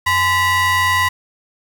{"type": "ring-modulated tone", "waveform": "square", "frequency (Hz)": 466.6, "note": "A#4", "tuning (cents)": 2, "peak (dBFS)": -11, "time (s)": [0.06, 1.09], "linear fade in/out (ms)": 10, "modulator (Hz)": 1490, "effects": ["7-bit"]}